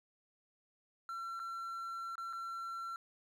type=tone with dropouts; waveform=triangle; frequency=1355 Hz; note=E6; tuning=47 cents sharp; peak=-38 dBFS; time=1.09-2.96 s; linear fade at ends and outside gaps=1 ms; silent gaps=1.394-1.399 / 2.155-2.18 / 2.328-2.332 s; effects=12-bit